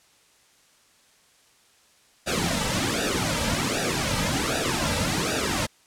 pink noise with flanger, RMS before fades -25 dBFS, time 2.26-5.67 s, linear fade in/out 20 ms, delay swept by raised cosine 0.93 to 2.83 ms, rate 1.3 Hz, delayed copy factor -0.9, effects white hiss -59 dBFS RMS until 5.86 s + low-pass 9000 Hz 12 dB/octave

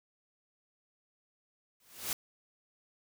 white noise with exponential growth, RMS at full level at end -31 dBFS, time 1.8-2.13 s, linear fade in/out 2 ms, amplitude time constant 71 ms, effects none

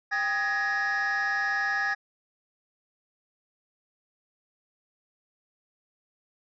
triangle tone cluster, 796 / 1242 / 1672 / 1874 Hz, G5 / D#6 / G#6 / A#6, +26 / -3 / +11 / +9 cents, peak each -30 / -33 / -24 / -29 dBFS, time 0.11-1.95 s, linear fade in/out 20 ms, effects tanh soft clip ceiling -19 dBFS + resampled to 16000 Hz

